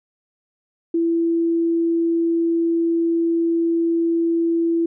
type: tone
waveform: sine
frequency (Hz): 334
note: E4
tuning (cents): +23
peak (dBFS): -16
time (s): 0.94-4.86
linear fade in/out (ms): 5
effects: none